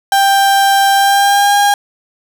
35% pulse tone with pitch glide, 789 to 811.7 Hz, G5 to G#5, +11 to -40 cents, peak -6 dBFS, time 0.12-1.74 s, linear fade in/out 2 ms, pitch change +49 cents, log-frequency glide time 0.94-1.56 s, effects none

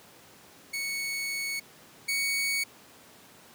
sawtooth tone pair in turn, 2217 / 2232 Hz, C#7 / C#7, 0 / +11 cents, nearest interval unison, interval 11 cents, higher second, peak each -27 / -23 dBFS, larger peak second, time 0.73-1.6 / 2.08-2.64 s, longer first, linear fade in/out 10 ms, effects pink hiss -53 dBFS RMS until 3.54 s + high-pass 150 Hz 12 dB/octave

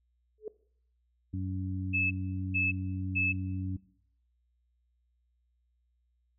sine tone with exponential growth, 429.2 Hz, A4, 43 cents flat, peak -31 dBFS, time 0.38-0.48 s, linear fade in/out 2 ms, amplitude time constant 20 ms
harmonic tone, 93.9 Hz, F#2, 26 cents sharp, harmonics 1 / 2 / 3, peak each -33 / -39 / -39 dBFS, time 1.33-3.77 s, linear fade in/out 10 ms
sine tone bursts, 2610 Hz, E7, 18 cents flat, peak -26 dBFS, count 3, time 1.93-3.33 s, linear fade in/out 20 ms, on 180 ms, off 430 ms
effects noise-tail reverb RT60 0.6 s tail -20 dB re dry + added 60 Hz sine -70 dBFS peak until 6.38 s

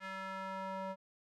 square tone with band-pass filter sweep, 191.1 Hz, G3, 44 cents flat, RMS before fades -42 dBFS, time 0-0.96 s, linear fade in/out 50 ms, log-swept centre 1700 to 760 Hz, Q 1.8, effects none

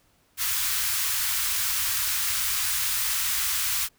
white band-stop noise, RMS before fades -26 dBFS, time 0.37-3.89 s, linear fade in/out 50 ms, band 100 to 1100 Hz, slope 24 dB/octave, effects pink hiss -64 dBFS RMS until 3.98 s

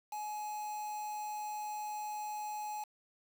triangle tone with quantisation, 844 Hz, G#5, 28 cents sharp, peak -36 dBFS, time 0.12-2.84 s, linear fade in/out 5 ms, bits 8, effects none

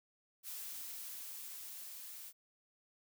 blue noise with level ramp, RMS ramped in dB -45 to -50 dBFS, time 0.43-2.33 s, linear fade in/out 50 ms, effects none

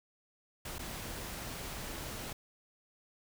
pink noise with dropouts, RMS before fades -42 dBFS, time 0.65-2.33 s, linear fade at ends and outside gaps 5 ms, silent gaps 0.784-0.791 s, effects none

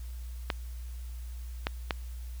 clicks, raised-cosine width 0.3 ms, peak -12 dBFS, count 3, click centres 0.502 / 1.669 / 1.908 s, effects added 60 Hz sine -37 dBFS peak until 2.4 s + white hiss -57 dBFS RMS until 2.4 s

